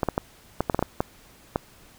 clicks, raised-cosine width 1 ms, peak -8 dBFS, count 10, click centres 0.032 / 0.087 / 0.179 / 0.606 / 0.698 / 0.746 / 0.792 / 0.826 / 1.005 / 1.559 s, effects pink hiss -53 dBFS RMS until 1.98 s

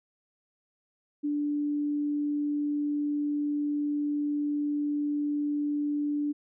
sine tone, 292.9 Hz, D4, 5 cents flat, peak -26 dBFS, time 1.23-6.33 s, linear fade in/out 20 ms, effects none

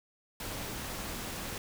pink noise, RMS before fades -39 dBFS, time 0.4-1.58 s, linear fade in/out 2 ms, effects none

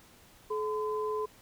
sine tone pair together, 428.4 / 1019 Hz, A4 / C6, -46 / -46 cents, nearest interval octave + minor third, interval 1500 cents, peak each -31 / -35 dBFS, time 0.5-1.26 s, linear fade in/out 10 ms, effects pink hiss -58 dBFS RMS until 1.41 s

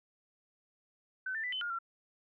sine tone with pitch steps, 1521 / 1783 / 1986 / 3043 / 1420 / 1362 Hz, F#6 / A6 / B6 / F#7 / F6 / F6, +47 / +22 / +9 / +48 / +28 / -44 cents, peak -34 dBFS, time 1.26-1.788 s, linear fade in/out 5 ms, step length 88 ms, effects none

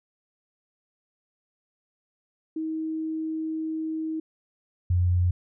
sine tone pair in turn, 317.4 / 89.07 Hz, D#4 / F2, +35 / +35 cents, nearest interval octave + minor seventh, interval 2200 cents, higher first, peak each -27 / -19 dBFS, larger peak second, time 2.56-4.2 / 4.9-5.31 s, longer first, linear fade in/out 5 ms, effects none

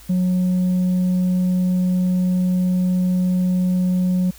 triangle tone with tanh clipping, 182.3 Hz, F#3, 25 cents flat, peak -16 dBFS, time 0.09-4.31 s, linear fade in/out 10 ms, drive 7 dB, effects added 53 Hz sine -44 dBFS peak until 4.38 s + white hiss -46 dBFS RMS until 4.38 s

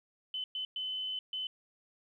sine tone bursts at uneven times, 3033 Hz, F#7, 42 cents sharp, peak -34 dBFS, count 4, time 0.34-0.44 / 0.55-0.65 / 0.76-1.19 / 1.33-1.47 s, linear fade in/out 2 ms, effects 12-bit

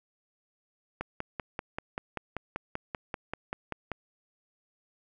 click train, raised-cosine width 0.5 ms, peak -18 dBFS, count 16, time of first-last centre 1.01-3.917 s, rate 5.16 Hz, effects none

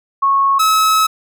sine / 45% pulse tone pair in turn, 1099 / 1288.6 Hz, C#6 / E6, -15 / -40 cents, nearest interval minor third, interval 275 cents, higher second, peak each -10 dBFS, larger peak neither, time 0.22-0.59 / 0.59-1.07 s, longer second, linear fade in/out 10 ms, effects none

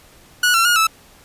sawtooth tone with pitch steps, 1463 / 1355 / 1434 / 1311 Hz, F#6 / E6 / F6 / E6, -20 / +47 / +45 / -10 cents, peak -9 dBFS, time 0.43-0.87 s, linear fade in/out 5 ms, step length 110 ms, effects pink hiss -48 dBFS RMS until 1.24 s + resampled to 32000 Hz

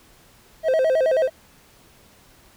triangle tone with vibrato, 577 Hz, D5, 31 cents flat, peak -14 dBFS, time 0.63-1.3 s, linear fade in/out 50 ms, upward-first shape square, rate 9.3 Hz, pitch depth 180 cents each way, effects pink hiss -53 dBFS RMS until 2.56 s

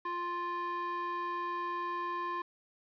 square tone with band-pass filter, 349.5 Hz, F4, 1 cent sharp, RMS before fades -36 dBFS, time 0.05-2.42 s, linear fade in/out 5 ms, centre 1200 Hz, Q 3.1, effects resampled to 11025 Hz + 10-bit

